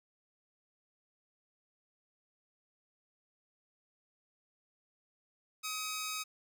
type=tone pair together; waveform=10% pulse; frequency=1265.2 / 2299 Hz; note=D#6 / D7; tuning=+29 / -37 cents; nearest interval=minor seventh; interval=1034 cents; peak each=-29 / -36 dBFS; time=5.63-6.24 s; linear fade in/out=20 ms; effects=none